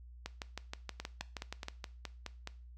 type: two click trains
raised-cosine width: 0.2 ms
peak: -22 / -23 dBFS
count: 10 / 8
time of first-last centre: 0.26-1.684 / 1-2.474 s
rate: 6.32 / 4.75 Hz
effects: noise-tail reverb RT60 0.4 s tail -18 dB re dry + added 60 Hz sine -50 dBFS peak until 2.77 s